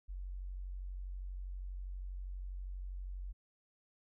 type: tone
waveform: sine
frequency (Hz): 46.21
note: F#1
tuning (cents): -1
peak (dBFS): -40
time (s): 0.08-3.33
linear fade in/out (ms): 20
effects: none